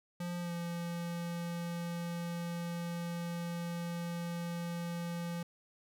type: tone with pitch glide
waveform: square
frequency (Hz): 174.8 to 171.3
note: F3 to F3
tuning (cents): +2 to -33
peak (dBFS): -37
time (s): 0.2-5.43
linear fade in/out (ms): 5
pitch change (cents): -35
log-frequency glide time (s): 0.41-0.52
effects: none